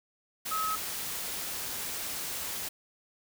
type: tone in noise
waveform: sine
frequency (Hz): 1282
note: E6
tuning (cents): -49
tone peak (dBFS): -29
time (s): 0.51-0.76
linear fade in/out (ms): 10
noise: white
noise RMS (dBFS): -36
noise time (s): 0.45-2.69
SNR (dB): +4
effects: none